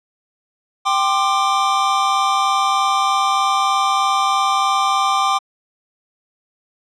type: chord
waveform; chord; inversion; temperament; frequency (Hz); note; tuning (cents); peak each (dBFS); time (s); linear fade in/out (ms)
square; G suspended fourth; none; equal with one note detuned; 784 / 1046.5 / 1189.7; G5 / C6 / D6; 0 / 0 / +22; -20 / -22 / -18; 0.85-5.39; 20
effects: low-pass 6000 Hz 12 dB/octave